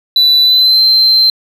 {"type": "tone with pitch glide", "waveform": "sine", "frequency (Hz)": [3975, 4113], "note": ["B7", "C8"], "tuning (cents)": [10, -30], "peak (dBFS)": -3, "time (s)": [0.16, 1.3], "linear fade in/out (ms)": 2, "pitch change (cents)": 60, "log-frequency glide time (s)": [0.43, 0.81], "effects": ["tanh soft clip ceiling -4 dBFS"]}